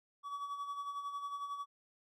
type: tone with tremolo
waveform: triangle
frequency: 1138 Hz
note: C#6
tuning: 45 cents sharp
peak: -35 dBFS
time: 0.23-1.66 s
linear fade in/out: 50 ms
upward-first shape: sine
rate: 11 Hz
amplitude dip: 55%
effects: none